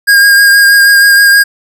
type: tone with vibrato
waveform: square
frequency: 1622 Hz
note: G#6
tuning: 41 cents flat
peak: -3 dBFS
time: 0.07-1.44 s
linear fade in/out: 20 ms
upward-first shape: triangle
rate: 6.3 Hz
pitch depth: 20 cents each way
effects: none